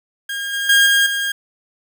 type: tone with level steps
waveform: 30% pulse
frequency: 1619 Hz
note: G#6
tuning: 45 cents flat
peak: -20 / -17 / -7 / -9 / -16 dBFS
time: 0.29-1.32 s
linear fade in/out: 5 ms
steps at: 0.53 / 0.69 / 0.86 / 1.06 s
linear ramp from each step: 5 ms
effects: 8-bit